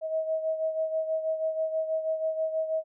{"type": "beating tone pair", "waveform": "sine", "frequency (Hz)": [636, 642.2], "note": ["D#5", "E5"], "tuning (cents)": [38, -45], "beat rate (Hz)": 6.2, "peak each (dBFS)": [-27, -34], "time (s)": [0.01, 2.84], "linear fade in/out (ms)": 50, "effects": []}